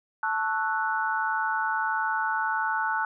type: chord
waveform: sine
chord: F# minor seventh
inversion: first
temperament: equal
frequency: 880 / 1108.7 / 1318.5 / 1480 Hz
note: A5 / C#6 / E6 / F#6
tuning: 0 / 0 / 0 / 0 cents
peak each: -28 / -34 / -33 / -28 dBFS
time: 0.23-3.05 s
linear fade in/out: 2 ms
effects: none